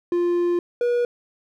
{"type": "tone pair in turn", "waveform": "triangle", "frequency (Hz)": [349.2, 482.3], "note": ["F4", "B4"], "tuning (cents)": [0, -41], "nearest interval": "tritone", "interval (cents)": 559, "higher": "second", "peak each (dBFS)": -16, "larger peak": "neither", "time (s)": [[0.12, 0.59], [0.81, 1.05]], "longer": "first", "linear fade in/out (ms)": 2, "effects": []}